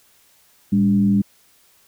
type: tone with frequency modulation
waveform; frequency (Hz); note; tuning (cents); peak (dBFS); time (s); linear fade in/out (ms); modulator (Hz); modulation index
sine; 199.7; G3; +32; -13; 0.72-1.22; 10; 88; 0.54
effects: white hiss -56 dBFS RMS until 1.87 s